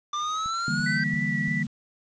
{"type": "exponential sweep", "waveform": "square", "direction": "up", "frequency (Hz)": [1181, 1568], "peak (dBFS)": -27, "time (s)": [0.13, 1.04], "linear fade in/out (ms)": 5}
{"type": "click train", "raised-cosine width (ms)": 5, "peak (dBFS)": -31, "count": 4, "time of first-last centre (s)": [0.46, 1.48], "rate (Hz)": 2.94}
{"type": "chord", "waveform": "sine", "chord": "E half-diminished seventh", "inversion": "third", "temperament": "equal", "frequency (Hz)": [146.83, 164.81, 196, 233.1], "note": ["D3", "E3", "G3", "Bb3"], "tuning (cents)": [0, 0, 0, 0], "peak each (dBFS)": -31, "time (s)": [0.68, 1.67], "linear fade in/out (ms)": 2}
{"type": "tone with vibrato", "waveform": "sine", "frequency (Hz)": 1958, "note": "B6", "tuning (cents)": -15, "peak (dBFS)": -27, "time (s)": [0.86, 1.63], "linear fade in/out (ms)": 5, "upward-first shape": "triangle", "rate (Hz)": 3.3, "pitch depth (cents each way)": 17}
{"effects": ["resampled to 16000 Hz", "8-bit"]}